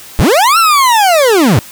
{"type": "linear two-way sweep", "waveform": "40% pulse", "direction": "up then down", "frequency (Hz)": [35.53, 1380, 88.5], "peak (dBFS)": -5, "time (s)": [0.19, 1.59], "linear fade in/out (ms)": 0, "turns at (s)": 0.58, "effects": ["white hiss -33 dBFS RMS until 1.71 s"]}